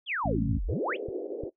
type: exponential two-way sweep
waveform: sine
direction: down then up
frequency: 3534 to 36.71 to 3534 Hz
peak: -28 dBFS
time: 0.06-0.97 s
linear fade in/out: 50 ms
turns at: 0.65 s
type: harmonic tone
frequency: 54.9 Hz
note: A1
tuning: 3 cents flat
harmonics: 1 / 2 / 3 / 4 / 5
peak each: -33 / -33 / -33 / -33 / -33 dBFS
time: 0.24-0.59 s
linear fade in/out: 20 ms
type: band-pass noise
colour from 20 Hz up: pink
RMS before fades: -35 dBFS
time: 0.68-1.5 s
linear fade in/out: 20 ms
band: 330 to 540 Hz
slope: 48 dB/octave
type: clicks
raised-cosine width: 5 ms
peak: -27 dBFS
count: 2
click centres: 1.086 / 1.436 s
effects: noise-tail reverb RT60 0.1 s tail -17 dB re dry